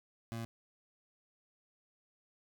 25% pulse tone, 114.7 Hz, A#2, 28 cents flat, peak -35 dBFS, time 0.32-0.45 s, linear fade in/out 0 ms, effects none

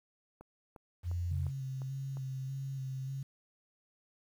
click train, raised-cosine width 1 ms, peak -37 dBFS, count 6, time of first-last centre 0.41-2.171 s, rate 2.84 Hz
sine tone, 87.31 Hz, F2, in tune, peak -32 dBFS, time 1.03-1.51 s, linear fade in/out 50 ms
sine tone with vibrato, 133.9 Hz, C3, 40 cents sharp, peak -36 dBFS, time 1.31-3.23 s, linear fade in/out 5 ms, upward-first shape square, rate 1.7 Hz, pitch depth 22 cents each way
effects 10-bit

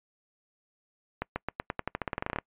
accelerating click train, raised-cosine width 0.5 ms, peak -15 dBFS, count 18, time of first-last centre 1.22-2.387 s, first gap 140 ms, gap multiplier 0.9, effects noise-tail reverb RT60 0.1 s tail -26 dB re dry + resampled to 8000 Hz

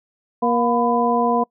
harmonic tone with a mistuned harmonic, 237.1 Hz, A#3, 30 cents sharp, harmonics 1 / 2 / 3 / 4, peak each -21 / -21 / -21 / -21 dBFS, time 0.42-1.44 s, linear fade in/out 10 ms, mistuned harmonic 4, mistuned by +90 cents, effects noise-tail reverb RT60 0.1 s tail -25 dB re dry

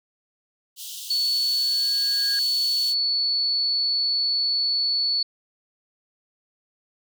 pink high-pass noise, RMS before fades -36 dBFS, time 0.76-2.95 s, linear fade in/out 50 ms, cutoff 2900 Hz, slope 96 dB/octave
sine tone, 4435 Hz, C#8, in tune, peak -20 dBFS, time 1.1-5.23 s, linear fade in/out 5 ms
triangle tone with exponential growth, 1636 Hz, G#6, 26 cents flat, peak -28 dBFS, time 1.33-2.39 s, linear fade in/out 1 ms, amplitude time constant 230 ms
effects none

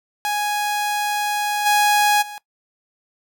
sawtooth tone with level steps, 830.6 Hz, G#5, in tune, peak -16 / -10 / -28 dBFS, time 0.25-2.38 s, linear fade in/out 0 ms, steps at 1.65 / 2.21 s, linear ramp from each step 20 ms, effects noise-tail reverb RT60 0.1 s tail -20 dB re dry

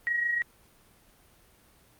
sine tone with amplitude modulation, 1900 Hz, A#6, 33 cents sharp, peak -23 dBFS, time 0.07-0.42 s, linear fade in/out 0 ms, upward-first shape sine, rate 27.2 Hz, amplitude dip 50%, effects pink hiss -60 dBFS RMS until 1.99 s + Opus 32 kbps

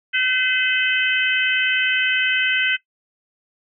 harmonic tone with a mistuned harmonic, 510 Hz, C5, 44 cents flat, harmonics 3 / 4 / 5 / 6, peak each -21 / -22 / -23 / -24 dBFS, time 0.13-2.77 s, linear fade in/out 20 ms, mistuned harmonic 5, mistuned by +20 cents, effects noise-tail reverb RT60 0.1 s tail -17 dB re dry

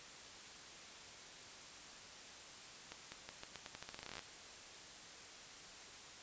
accelerating click train, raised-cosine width 0.2 ms, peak -29 dBFS, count 20, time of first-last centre 2.92-4.193 s, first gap 200 ms, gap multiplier 0.85, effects white hiss -54 dBFS RMS until 6.22 s + resampled to 16000 Hz

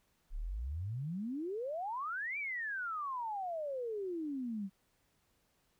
sine exponential two-way sweep, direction up then down, 30.87 to 2376 to 186.8 Hz, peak -36 dBFS, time 0.3-4.7 s, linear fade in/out 50 ms, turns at 2.38 s, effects pink hiss -75 dBFS RMS until 5.79 s

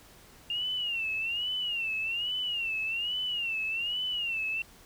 sine tone with vibrato, 2794 Hz, F7, in tune, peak -29 dBFS, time 0.5-4.62 s, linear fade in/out 2 ms, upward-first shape sine, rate 1.2 Hz, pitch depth 130 cents each way, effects pink hiss -55 dBFS RMS until 4.85 s

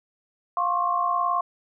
sine tone cluster, 704 / 1066 / 1125 Hz, F5 / C6 / C#6, +14 / +32 / +25 cents, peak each -27 / -23 / -28 dBFS, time 0.57-1.41 s, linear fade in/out 2 ms, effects none

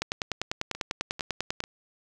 two click trains, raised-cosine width 0.2 ms, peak -11 / -21 dBFS, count 17 / 3, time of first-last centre 0.02-1.604 / 0.75-1.639 s, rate 10.1 / 2.25 Hz, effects none

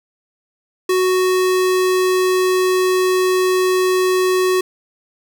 square tone, 370 Hz, F#4, in tune, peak -14 dBFS, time 0.89-4.61 s, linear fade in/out 5 ms, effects none

